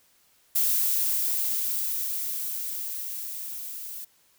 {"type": "noise with level ramp", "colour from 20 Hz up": "violet", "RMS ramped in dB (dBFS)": [-23, -38], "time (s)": [0.55, 4.05], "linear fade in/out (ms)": 10, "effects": ["white hiss -63 dBFS RMS until 4.38 s"]}